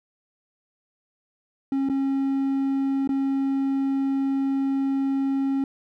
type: tone with dropouts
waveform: triangle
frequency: 271.9 Hz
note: C#4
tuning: 33 cents flat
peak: -19 dBFS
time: 1.72-5.64 s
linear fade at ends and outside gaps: 2 ms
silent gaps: 1.889-1.897 / 3.075-3.091 s
effects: none